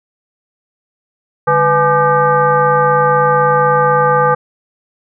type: tone with frequency modulation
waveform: sine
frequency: 847 Hz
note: G#5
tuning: 34 cents sharp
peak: -8 dBFS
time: 1.47-4.35 s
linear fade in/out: 10 ms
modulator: 350 Hz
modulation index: 1.6
effects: none